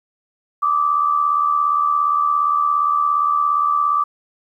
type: tone pair together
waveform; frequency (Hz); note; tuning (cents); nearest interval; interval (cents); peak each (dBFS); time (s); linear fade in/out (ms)
sine; 1167.2 / 1244.5; D6 / D#6; -11 / 0; minor second; 111; -15 / -22; 0.62-4.04; 10
effects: 9-bit